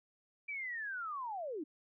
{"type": "linear sweep", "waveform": "sine", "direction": "down", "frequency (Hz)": [2349, 275.3], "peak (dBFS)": -38, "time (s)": [0.48, 1.64], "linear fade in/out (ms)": 10, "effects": []}